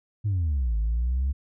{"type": "exponential two-way sweep", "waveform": "sine", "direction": "down then up", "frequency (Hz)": [109, 52.6, 69.4], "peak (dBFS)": -20, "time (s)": [0.24, 1.33], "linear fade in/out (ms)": 20, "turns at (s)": 0.77, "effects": ["tanh soft clip ceiling -20 dBFS"]}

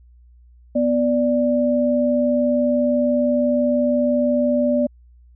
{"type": "tone pair together", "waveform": "sine", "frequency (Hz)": [246.9, 587.2], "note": ["B3", "D5"], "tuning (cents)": [0, 0], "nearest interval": "octave + minor third", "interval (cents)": 1500, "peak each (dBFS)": -18, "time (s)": [0.75, 4.87], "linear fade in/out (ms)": 10, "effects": ["added 60 Hz sine -46 dBFS peak until 5.35 s"]}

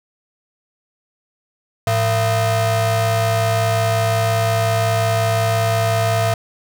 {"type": "ring-modulated tone", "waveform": "45% pulse", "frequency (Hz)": 283.2, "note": "C#4", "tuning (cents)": 37, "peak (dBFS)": -12, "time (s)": [1.87, 6.34], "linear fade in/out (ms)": 2, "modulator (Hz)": 392, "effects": []}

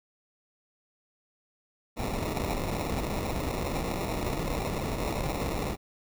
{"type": "noise with sample-and-hold", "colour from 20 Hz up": "pink", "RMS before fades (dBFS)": -31, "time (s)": [1.96, 5.77], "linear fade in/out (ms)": 50, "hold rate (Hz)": 1575, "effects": []}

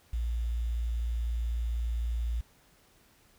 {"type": "tone with quantisation", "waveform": "sine", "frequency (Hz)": 58, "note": "A#1", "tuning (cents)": -8, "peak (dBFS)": -28, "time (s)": [0.13, 2.41], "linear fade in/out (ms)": 5, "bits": 9, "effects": ["pink hiss -63 dBFS RMS until 3.38 s"]}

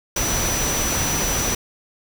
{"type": "tone in noise", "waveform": "sine", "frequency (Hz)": 5920, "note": "F#8", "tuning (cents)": 0, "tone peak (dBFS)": -24, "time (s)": [0.16, 1.55], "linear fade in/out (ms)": 5, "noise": "pink", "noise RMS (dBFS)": -23, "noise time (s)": [0.16, 1.55], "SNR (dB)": -4, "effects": []}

